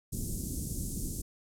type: band-stop noise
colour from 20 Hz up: pink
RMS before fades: -35 dBFS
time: 0.12-1.22 s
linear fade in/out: 10 ms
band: 310 to 7000 Hz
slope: 24 dB/octave
effects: low-pass 12000 Hz 12 dB/octave